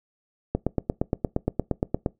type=click train; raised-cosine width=2 ms; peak=-9 dBFS; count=14; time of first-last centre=0.55-2.062 s; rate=8.6 Hz; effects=noise-tail reverb RT60 0.2 s tail -22 dB re dry